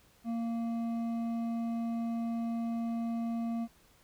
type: tone with hard clipping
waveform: triangle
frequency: 231 Hz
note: A#3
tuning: 16 cents flat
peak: -33 dBFS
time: 0.24-3.68 s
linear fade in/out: 50 ms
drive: 11 dB
effects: pink hiss -64 dBFS RMS until 4.03 s